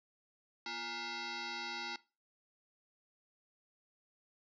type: tone with frequency modulation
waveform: sine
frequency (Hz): 1521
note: F#6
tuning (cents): +47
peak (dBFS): -39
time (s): 0.66-1.96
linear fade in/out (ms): 2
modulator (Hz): 587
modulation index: 5.9
effects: noise-tail reverb RT60 0.3 s tail -19 dB re dry